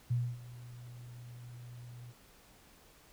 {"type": "tone with ADSR envelope", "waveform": "sine", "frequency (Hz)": 121.2, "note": "B2", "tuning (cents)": -32, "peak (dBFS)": -27, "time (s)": [0.1, 2.14], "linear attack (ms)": 13, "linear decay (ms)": 260, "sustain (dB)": -19, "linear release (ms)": 46, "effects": ["pink hiss -61 dBFS RMS until 3.12 s"]}